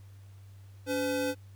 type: tone pair together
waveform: square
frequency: 284 / 507.9 Hz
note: C#4 / B4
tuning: +42 / +48 cents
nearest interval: minor seventh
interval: 1006 cents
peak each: -33 / -31 dBFS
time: 0.86-1.35 s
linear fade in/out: 50 ms
effects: added 98 Hz sine -48 dBFS peak until 1.55 s + pink hiss -65 dBFS RMS until 1.55 s